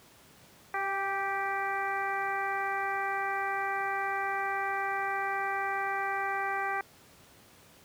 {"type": "harmonic tone with a mistuned harmonic", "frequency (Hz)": 390.8, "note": "G4", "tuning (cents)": -5, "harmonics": [1, 2, 3, 4, 5, 6], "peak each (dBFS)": [-40, -33, -36, -36, -37, -42], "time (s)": [0.74, 6.81], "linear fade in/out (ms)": 2, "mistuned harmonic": 2, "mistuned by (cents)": 18, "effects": ["pink hiss -57 dBFS RMS until 7.84 s", "high-pass 80 Hz 12 dB/octave"]}